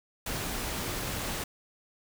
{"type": "noise", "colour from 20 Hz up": "pink", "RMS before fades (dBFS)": -34, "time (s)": [0.26, 1.44], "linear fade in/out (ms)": 5, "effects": []}